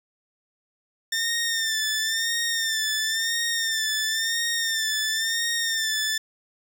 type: tone with vibrato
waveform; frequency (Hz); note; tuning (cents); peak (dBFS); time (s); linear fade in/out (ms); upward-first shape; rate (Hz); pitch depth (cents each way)
15% pulse; 1800; A6; +39; -17; 1.12-6.18; 5; sine; 0.97; 56
effects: none